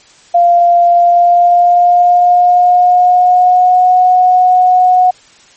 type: tone with pitch glide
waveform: sine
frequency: 695 to 731.7 Hz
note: F5 to F#5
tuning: -9 to -20 cents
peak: -4 dBFS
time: 0.34-5.11 s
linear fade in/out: 10 ms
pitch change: +89 cents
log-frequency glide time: 0.92-3.93 s
effects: white hiss -43 dBFS RMS until 5.56 s + MP3 32 kbps